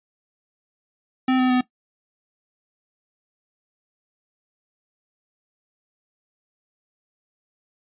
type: tone with pitch steps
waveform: square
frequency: 258.6 / 255.2 / 251.8 Hz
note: C4 / C4 / B3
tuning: -20 / -43 / +34 cents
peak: -17 dBFS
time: 1.28-1.61 s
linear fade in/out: 5 ms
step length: 110 ms
effects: noise-tail reverb RT60 0.1 s tail -17 dB re dry + resampled to 8000 Hz